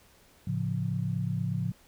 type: chord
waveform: sine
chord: A augmented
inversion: none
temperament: equal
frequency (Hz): 110 / 138.59 / 174.61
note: A2 / C#3 / E#3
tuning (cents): 0 / 0 / 0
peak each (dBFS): -32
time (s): 0.47-1.72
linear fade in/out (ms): 5
effects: pink hiss -60 dBFS RMS until 1.87 s